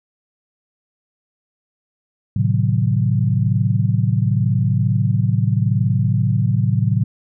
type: chord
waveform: sine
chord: A diminished seventh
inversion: none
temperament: equal with one note detuned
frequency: 110 / 130.81 / 152.27 / 185 Hz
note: A2 / C3 / Eb3 / Gb3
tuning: 0 / 0 / -37 / 0 cents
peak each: -17 / -19 / -23 / -22 dBFS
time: 2.36-7.04 s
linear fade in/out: 5 ms
effects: none